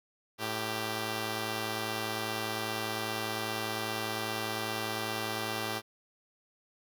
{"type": "tone pair together", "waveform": "5% pulse", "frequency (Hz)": [110, 392.5], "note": ["A2", "G4"], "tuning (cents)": [0, 2], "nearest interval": "octave + minor seventh", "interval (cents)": 2202, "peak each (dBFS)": -24, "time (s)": [0.38, 5.82], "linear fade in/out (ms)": 50, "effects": []}